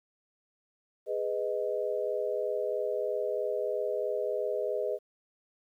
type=chord; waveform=sine; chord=G# minor; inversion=none; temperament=just; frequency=415.3 / 498.4 / 623 Hz; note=G#4 / B4 / D#5; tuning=0 / +16 / +2 cents; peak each=-33 dBFS; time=1.06-4.99 s; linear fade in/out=50 ms; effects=11-bit